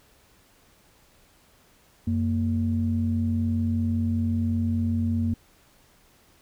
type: tone pair together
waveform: sine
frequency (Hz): 91.8 / 231.3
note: F#2 / A#3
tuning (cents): -13 / -13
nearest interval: octave + major third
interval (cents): 1600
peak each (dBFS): -24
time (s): 2.07-5.34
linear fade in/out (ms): 5
effects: tanh soft clip ceiling -14 dBFS + pink hiss -59 dBFS RMS until 6.41 s